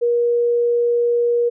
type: tone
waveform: sine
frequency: 476.2 Hz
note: A#4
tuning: 37 cents sharp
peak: -14 dBFS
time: 0.01-1.5 s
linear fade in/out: 20 ms
effects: none